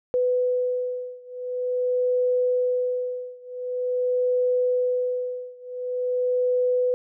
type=beating tone pair; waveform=sine; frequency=498.6 / 499.06 Hz; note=B4 / B4; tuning=+16 / +18 cents; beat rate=0.46 Hz; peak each=-24 / -25 dBFS; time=0.14-6.94 s; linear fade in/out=0 ms; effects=none